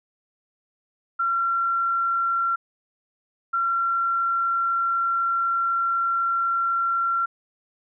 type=tone pair in turn; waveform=sine; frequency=1366 / 1366 Hz; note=F6 / F6; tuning=-39 / -39 cents; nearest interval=unison; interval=0 cents; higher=neither; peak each=-20 dBFS; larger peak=neither; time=1.19-2.56 / 3.53-7.26 s; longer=second; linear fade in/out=10 ms; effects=none